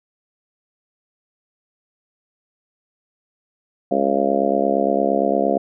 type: harmonic tone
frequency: 68.7 Hz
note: C#2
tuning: 15 cents flat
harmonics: 3 / 4 / 5 / 6 / 7 / 8 / 9 / 10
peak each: -25 / -24 / -27 / -24 / -26 / -22 / -27 / -21 dBFS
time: 3.91-5.58 s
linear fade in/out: 5 ms
effects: none